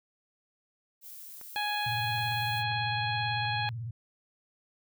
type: noise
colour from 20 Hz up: violet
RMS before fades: -46 dBFS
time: 1.01-2.64 s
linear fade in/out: 50 ms
type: clicks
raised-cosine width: 0.5 ms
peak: -35 dBFS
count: 5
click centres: 1.413 / 2.183 / 2.321 / 2.718 / 3.452 s
type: harmonic tone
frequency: 833 Hz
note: G#5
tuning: 5 cents sharp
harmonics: 1 / 2 / 3 / 4 / 5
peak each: -32 / -35 / -37 / -38 / -39 dBFS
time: 1.56-3.69 s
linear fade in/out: 0 ms
type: tone with vibrato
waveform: sine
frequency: 115.2 Hz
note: A#2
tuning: 20 cents flat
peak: -34 dBFS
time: 1.86-3.91 s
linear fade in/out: 5 ms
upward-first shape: sine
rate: 18 Hz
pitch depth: 140 cents each way
effects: none